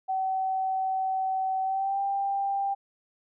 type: tone with pitch glide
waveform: sine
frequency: 761 to 791.5 Hz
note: F#5 to G5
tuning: +48 to +17 cents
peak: -25 dBFS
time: 0.08-2.75 s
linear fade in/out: 20 ms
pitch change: +69 cents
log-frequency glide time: 1.63-2 s
effects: none